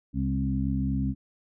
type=harmonic tone with a mistuned harmonic; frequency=66.6 Hz; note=C2; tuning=31 cents sharp; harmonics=1 / 2 / 3 / 4; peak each=-30 / -30 / -30 / -30 dBFS; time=0.13-1.15 s; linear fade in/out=50 ms; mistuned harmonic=3; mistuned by=+16 cents; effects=none